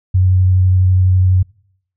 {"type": "tone with vibrato", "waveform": "sine", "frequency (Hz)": 92.5, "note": "F#2", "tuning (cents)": 0, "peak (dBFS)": -8, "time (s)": [0.14, 1.43], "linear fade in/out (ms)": 10, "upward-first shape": "triangle", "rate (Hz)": 12, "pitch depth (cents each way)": 15, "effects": ["noise-tail reverb RT60 0.7 s tail -26 dB re dry"]}